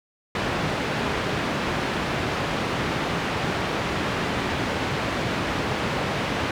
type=band-pass noise; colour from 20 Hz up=pink; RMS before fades=-26 dBFS; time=0.35-6.51 s; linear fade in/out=2 ms; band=100 to 3000 Hz; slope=12 dB/octave; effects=none